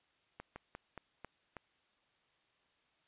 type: slowing click train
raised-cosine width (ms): 0.5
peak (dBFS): -30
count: 6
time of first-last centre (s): 0.4-1.567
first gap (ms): 160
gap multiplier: 1.19
effects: white hiss -74 dBFS RMS until 3.07 s + resampled to 8000 Hz